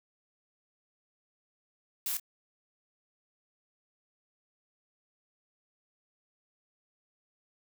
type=noise with echo; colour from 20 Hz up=blue; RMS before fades=-33 dBFS; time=2.06-2.17 s; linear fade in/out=2 ms; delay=28 ms; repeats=1; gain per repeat=-13 dB; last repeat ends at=2.198 s; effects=none